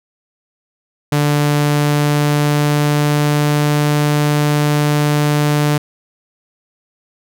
sawtooth tone with pitch glide, 146.83 to 148.02 Hz, D3 to D3, 0 to +14 cents, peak -8 dBFS, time 1.12-5.78 s, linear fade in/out 5 ms, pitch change +14 cents, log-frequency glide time 1.53-3.9 s, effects none

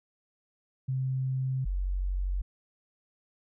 sine tone pair in turn, 131.2 / 46.39 Hz, C3 / F#1, +5 / +5 cents, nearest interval octave + tritone, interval 1800 cents, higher first, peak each -27 dBFS, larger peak neither, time 0.88-1.65 / 1.65-2.42 s, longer neither, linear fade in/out 10 ms, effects none

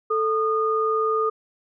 sine tone pair together, 440 / 1224.2 Hz, A4 / D#6, 0 / -28 cents, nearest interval octave + tritone, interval 1772 cents, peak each -22 / -22 dBFS, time 0.1-1.3 s, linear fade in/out 10 ms, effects none

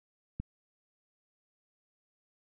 click, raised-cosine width 5 ms, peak -23 dBFS, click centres 0.4 s, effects none

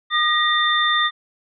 sine tone cluster, 1218 / 1891 / 3583 Hz, D#6 / A#6 / A7, -37 / +24 / +31 cents, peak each -20 dBFS, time 0.1-1.11 s, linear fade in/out 50 ms, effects none

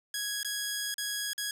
10% pulse tone with dropouts, 1661.2 Hz, G#6, in tune, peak -23 dBFS, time 0.14-1.51 s, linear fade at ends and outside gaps 2 ms, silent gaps 0.431-0.447 / 0.942-0.981 / 1.333-1.379 s, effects none

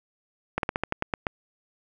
slowing click train, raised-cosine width 0.5 ms, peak -10 dBFS, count 9, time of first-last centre 0.58-1.268 s, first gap 52 ms, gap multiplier 1.14, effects none

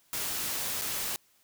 white noise with dropouts, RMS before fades -33 dBFS, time 0.13-1.16 s, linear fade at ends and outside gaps 0 ms, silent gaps 0.813-0.819 s, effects white hiss -66 dBFS RMS until 1.43 s

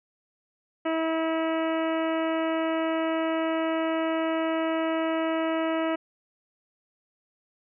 harmonic tone, 323.3 Hz, E4, 34 cents flat, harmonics 1 / 2 / 3 / 4 / 5 / 6 / 7 / 8 / 9, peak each -27 / -28 / -36 / -35 / -41 / -40 / -42 / -45 / -43 dBFS, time 0.85-5.96 s, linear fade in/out 10 ms, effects none

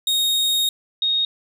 40% pulse / sine tone pair in turn, 3729 / 3729 Hz, A#7 / A#7, 0 / 0 cents, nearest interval unison, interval 0 cents, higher neither, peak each -16 / -17 dBFS, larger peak first, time 0.07-0.69 / 1.02-1.25 s, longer first, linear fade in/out 2 ms, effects none

